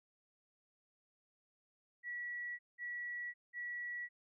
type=tone bursts; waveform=sine; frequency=1936 Hz; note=B6; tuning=35 cents flat; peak=-40 dBFS; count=3; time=2.03-4.09 s; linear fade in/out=50 ms; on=560 ms; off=190 ms; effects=none